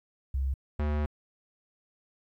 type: tone pair in turn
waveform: sine / square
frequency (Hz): 66.9 / 74.57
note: C2 / D2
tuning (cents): +39 / +27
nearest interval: major second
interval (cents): 188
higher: second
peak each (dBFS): -26 / -27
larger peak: first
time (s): 0.34-0.54 / 0.79-1.06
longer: second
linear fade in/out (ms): 5
effects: low-pass 2000 Hz 12 dB/octave + 11-bit